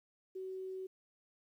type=tone; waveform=sine; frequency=376.9 Hz; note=F#4; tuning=32 cents sharp; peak=-40 dBFS; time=0.35-0.87 s; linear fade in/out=10 ms; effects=12-bit